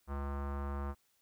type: tone with low-pass filter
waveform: square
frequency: 70.2 Hz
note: C#2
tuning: 22 cents sharp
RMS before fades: -38 dBFS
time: 0.07-0.95 s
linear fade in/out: 50 ms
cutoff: 1200 Hz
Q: 3
effects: white hiss -74 dBFS RMS until 1.21 s